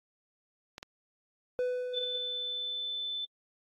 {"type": "clicks", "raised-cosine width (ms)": 0.2, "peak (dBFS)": -24, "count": 2, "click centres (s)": [0.781, 0.829]}
{"type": "tone with exponential decay", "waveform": "triangle", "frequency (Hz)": 498.8, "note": "B4", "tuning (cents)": 17, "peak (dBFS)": -25, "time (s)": [1.59, 3.25], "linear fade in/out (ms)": 0, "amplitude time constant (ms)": 360}
{"type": "tone", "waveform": "sine", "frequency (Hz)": 3520, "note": "A7", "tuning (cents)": 0, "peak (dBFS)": -33, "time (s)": [1.94, 3.25], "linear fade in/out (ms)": 10}
{"effects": ["AAC 32 kbps"]}